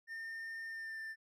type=tone with pitch glide; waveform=triangle; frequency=1813 to 1782.9 Hz; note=A#6 to A6; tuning=-49 to +22 cents; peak=-40 dBFS; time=0.07-1.16 s; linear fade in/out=50 ms; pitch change=-29 cents; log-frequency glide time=0.67-1 s; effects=none